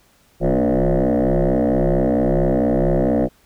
sine tone with frequency modulation, 160 Hz, D#3, 49 cents sharp, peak -12 dBFS, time 0.4-3.29 s, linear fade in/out 50 ms, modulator 64.4 Hz, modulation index 7.6, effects tanh soft clip ceiling -12 dBFS + pink hiss -56 dBFS RMS until 3.45 s

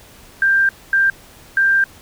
sine tone bursts at uneven times, 1584 Hz, G6, 18 cents sharp, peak -11 dBFS, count 3, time 0.42-0.69 / 0.93-1.1 / 1.57-1.84 s, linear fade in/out 2 ms, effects pink hiss -44 dBFS RMS until 2.01 s

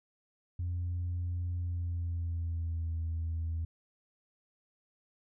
sine tone with pitch glide, 87.8 to 81.92 Hz, F2 to E2, +10 to -10 cents, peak -30 dBFS, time 0.59-3.65 s, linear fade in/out 5 ms, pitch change -120 cents, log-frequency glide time 1.56-2.93 s, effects tanh soft clip ceiling -29 dBFS

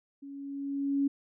sine tone with level ramp, 278.9 Hz, C#4, 11 cents sharp, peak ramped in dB -42 to -23 dBFS, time 0.22-1.08 s, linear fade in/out 10 ms, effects none

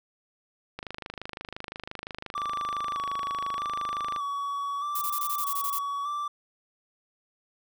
click train, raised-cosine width 0.3 ms, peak -20 dBFS, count 88, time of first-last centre 0.79-4.162 s, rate 25.8 Hz
triangle tone with vibrato, 1150 Hz, D6, 37 cents flat, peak -27 dBFS, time 2.35-6.28 s, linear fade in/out 5 ms, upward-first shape square, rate 0.81 Hz, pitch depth 32 cents each way
violet noise bursts, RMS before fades -32 dBFS, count 10, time 4.95-5.789 s, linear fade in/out 5 ms, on 65 ms, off 21 ms
effects none

